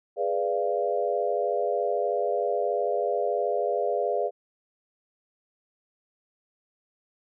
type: chord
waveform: sine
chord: G# diminished seventh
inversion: none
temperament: equal with one note detuned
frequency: 415.3 / 493.9 / 587.3 / 690.4 Hz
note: G#4 / B4 / D5 / F5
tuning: 0 / 0 / 0 / -20 cents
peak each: -29 dBFS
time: 0.16-4.31 s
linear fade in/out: 50 ms
effects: none